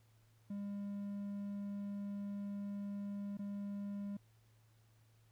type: tone with dropouts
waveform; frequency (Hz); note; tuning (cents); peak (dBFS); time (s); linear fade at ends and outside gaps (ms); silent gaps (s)
triangle; 201.7; G3; +50; -38; 0.5-4.17; 5; 3.372-3.391
effects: added 111 Hz sine -66 dBFS peak until 5.31 s + pink hiss -75 dBFS RMS until 5.31 s